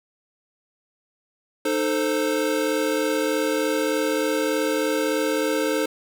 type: chord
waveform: square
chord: A diminished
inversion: second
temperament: equal with one note detuned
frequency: 306.3 / 440 / 523.3 Hz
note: Eb4 / A4 / C5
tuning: -27 / 0 / 0 cents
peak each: -26 dBFS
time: 1.65-5.86 s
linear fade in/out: 5 ms
effects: none